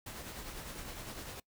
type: noise with tremolo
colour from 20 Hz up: pink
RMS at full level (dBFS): -43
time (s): 0.06-1.4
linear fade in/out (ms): 5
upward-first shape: triangle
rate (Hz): 9.9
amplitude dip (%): 45
effects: noise-tail reverb RT60 0.1 s tail -23 dB re dry